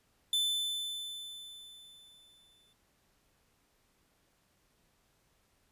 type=tone with exponential decay; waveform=45% pulse; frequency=3520 Hz; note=A7; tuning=in tune; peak=-27 dBFS; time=0.33-2.73 s; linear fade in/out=2 ms; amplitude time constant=520 ms; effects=pink hiss -72 dBFS RMS until 5.71 s + resampled to 32000 Hz